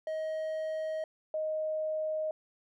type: tone pair in turn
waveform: triangle / sine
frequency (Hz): 630 / 623.5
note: D#5 / D#5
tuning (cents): +21 / +3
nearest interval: unison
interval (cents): 18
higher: first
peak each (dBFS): -30 / -30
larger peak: neither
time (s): 0.07-1.04 / 1.34-2.31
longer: neither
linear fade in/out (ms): 2
effects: none

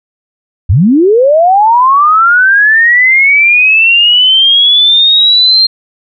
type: linear sweep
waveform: sine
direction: up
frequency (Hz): 71.3 to 4200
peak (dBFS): -3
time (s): 0.69-5.67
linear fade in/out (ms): 10
effects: none

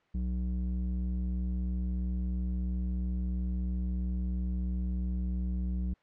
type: tone with low-pass filter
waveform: square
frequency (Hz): 61.5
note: B1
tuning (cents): -7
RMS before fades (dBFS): -32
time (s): 0.14-5.94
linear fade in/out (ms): 10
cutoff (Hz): 190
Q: 1.6
effects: white hiss -68 dBFS RMS until 6.02 s + low-pass 2000 Hz 12 dB/octave

